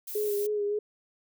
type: noise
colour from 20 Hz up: violet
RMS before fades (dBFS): -38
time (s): 0.07-0.47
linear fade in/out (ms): 10
type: tone with vibrato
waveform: sine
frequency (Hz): 415.3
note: G#4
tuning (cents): 0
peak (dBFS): -26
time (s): 0.15-0.79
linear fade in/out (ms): 5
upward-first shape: sine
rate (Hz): 3.5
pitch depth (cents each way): 32
effects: none